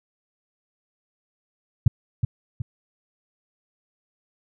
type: tone with echo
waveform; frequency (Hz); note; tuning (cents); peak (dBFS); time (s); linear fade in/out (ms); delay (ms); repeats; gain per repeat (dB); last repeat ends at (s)
sine; 116.54; A#2; 0; -9; 1.86-1.88; 5; 370; 2; -7; 2.62
effects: none